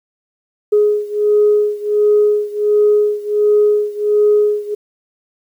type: beating tone pair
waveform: sine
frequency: 417.7 / 419.1 Hz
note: G#4 / G#4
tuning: +10 / +16 cents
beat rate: 1.4 Hz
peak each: -12 / -14 dBFS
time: 0.72-4.75 s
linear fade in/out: 10 ms
effects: tanh soft clip ceiling -3 dBFS + 8-bit